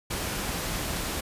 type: noise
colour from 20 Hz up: pink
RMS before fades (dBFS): -31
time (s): 0.1-1.21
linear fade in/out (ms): 10
effects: resampled to 32000 Hz

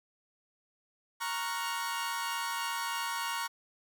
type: chord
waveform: sawtooth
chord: Gb major seventh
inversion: first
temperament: equal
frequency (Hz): 932.3 / 1108.7 / 1396.9 / 1480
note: Bb5 / Db6 / F6 / Gb6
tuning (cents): 0 / 0 / 0 / 0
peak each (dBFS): -32 / -34 / -38 / -38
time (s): 1.2-3.48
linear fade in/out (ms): 20
effects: none

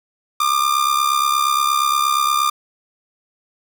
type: tone with amplitude modulation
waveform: 45% pulse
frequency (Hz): 1199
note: D6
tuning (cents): +36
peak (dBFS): -12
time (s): 0.4-2.5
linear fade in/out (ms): 5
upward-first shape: sine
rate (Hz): 68.5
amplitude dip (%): 70
effects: none

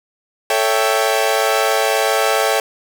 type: chord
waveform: sawtooth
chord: A dominant seventh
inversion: none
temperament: equal with one note detuned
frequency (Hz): 440 / 557.3 / 659.3 / 784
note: A4 / C#5 / E5 / G5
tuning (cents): 0 / +9 / 0 / 0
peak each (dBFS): -16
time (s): 0.5-2.6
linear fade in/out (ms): 2
effects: none

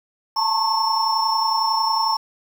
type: tone cluster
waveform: sine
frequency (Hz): 882 / 913 / 1085 / 5400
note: A5 / A#5 / C#6 / E8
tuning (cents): +4 / -36 / -37 / +41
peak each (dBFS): -23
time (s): 0.36-2.17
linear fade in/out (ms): 10
effects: 7-bit

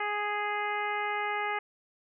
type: harmonic tone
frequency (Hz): 415.3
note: G#4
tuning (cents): 0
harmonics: 1 / 2 / 3 / 4 / 5 / 6 / 7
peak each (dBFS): -38 / -33 / -36 / -38 / -35 / -43 / -47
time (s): 0-1.59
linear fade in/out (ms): 5
effects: none

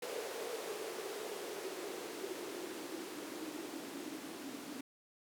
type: noise with band-pass filter sweep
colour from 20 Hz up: blue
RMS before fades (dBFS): -44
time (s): 0.02-4.81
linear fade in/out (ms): 5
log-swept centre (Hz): 460 to 270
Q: 5.7
effects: none

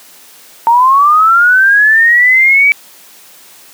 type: linear sweep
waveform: sine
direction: up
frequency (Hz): 908 to 2300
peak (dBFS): -4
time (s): 0.67-2.72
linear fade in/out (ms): 0
effects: white hiss -39 dBFS RMS until 3.73 s + high-pass 200 Hz 12 dB/octave

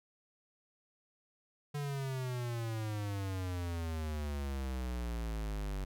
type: exponential sweep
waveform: square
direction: down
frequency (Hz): 146.83 to 47.61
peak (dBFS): -36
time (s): 1.74-5.85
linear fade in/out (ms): 10
effects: none

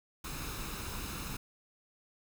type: noise with comb filter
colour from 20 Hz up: pink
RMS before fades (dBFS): -40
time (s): 0.24-1.37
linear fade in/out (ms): 5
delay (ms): 0.77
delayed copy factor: +0.55
effects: none

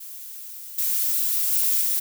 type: noise with level steps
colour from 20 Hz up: violet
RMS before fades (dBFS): -38 / -23 / -21 / -23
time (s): 0-2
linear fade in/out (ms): 10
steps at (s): 0.78 / 1.52 / 1.81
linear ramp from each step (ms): 5
effects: none

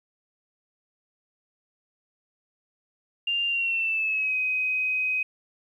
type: tone with pitch glide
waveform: sine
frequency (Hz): 2794 to 2518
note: F7 to D#7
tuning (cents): 0 to +20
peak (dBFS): -23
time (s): 3.27-5.23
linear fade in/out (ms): 5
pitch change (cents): -180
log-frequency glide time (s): 3.47-4.36
effects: 10-bit

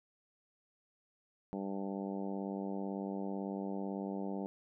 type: harmonic tone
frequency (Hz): 98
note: G2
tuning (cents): 0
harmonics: 2 / 3 / 4 / 5 / 6 / 7 / 8 / 9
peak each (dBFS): -39 / -43 / -45 / -47 / -49 / -50 / -51 / -52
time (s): 1.53-4.46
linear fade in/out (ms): 0
effects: none

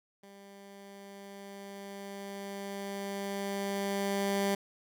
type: tone with level ramp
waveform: 15% pulse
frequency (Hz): 198.5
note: G3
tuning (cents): +22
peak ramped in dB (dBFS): -45 to -21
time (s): 0.23-4.55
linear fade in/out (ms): 5
effects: none

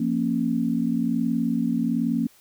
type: chord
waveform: sine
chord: Bb minor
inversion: second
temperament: equal with one note detuned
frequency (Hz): 174.61 / 233.1 / 274.2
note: F3 / Bb3 / Db4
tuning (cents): 0 / 0 / -19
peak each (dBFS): -28 / -23 / -26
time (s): 0-2.27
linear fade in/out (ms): 5
effects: white hiss -56 dBFS RMS until 2.4 s

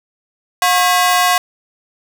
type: ring-modulated tone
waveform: sawtooth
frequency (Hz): 903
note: A5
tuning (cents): +45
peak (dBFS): -4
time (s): 0.62-1.38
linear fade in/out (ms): 2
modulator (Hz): 184
effects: none

